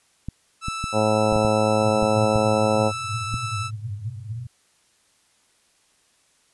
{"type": "clicks", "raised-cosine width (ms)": 5, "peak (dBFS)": -16, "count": 9, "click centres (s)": [0.286, 0.684, 0.841, 1.326, 1.36, 1.45, 2.029, 2.359, 3.341]}
{"type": "tone", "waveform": "sawtooth", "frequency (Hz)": 1318.5, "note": "E6", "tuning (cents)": 0, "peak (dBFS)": -24, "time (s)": [0.61, 3.71], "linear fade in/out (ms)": 50}
{"type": "harmonic tone", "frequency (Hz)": 107.9, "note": "A2", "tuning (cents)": -33, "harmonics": [1, 2, 3, 4, 5, 6, 7, 8, 9], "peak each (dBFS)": [-26, -25, -30, -28, -21, -28, -27, -31, -32], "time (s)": [0.92, 2.92], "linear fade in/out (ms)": 50}
{"type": "band-pass noise", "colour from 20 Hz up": "pink", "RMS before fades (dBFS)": -32, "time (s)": [1.82, 4.47], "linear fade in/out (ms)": 5, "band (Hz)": [100, 120], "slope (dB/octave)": 96}
{"effects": ["white hiss -62 dBFS RMS until 6.53 s", "resampled to 24000 Hz"]}